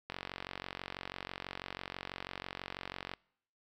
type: click train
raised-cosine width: 0.3 ms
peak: -23 dBFS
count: 141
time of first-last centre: 0.1-3.137 s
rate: 46.1 Hz
effects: noise-tail reverb RT60 0.7 s tail -26 dB re dry